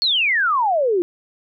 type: exponential sweep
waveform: sine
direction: down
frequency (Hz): 4435 to 335.7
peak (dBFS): -15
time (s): 0.02-1.02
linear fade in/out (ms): 0
effects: none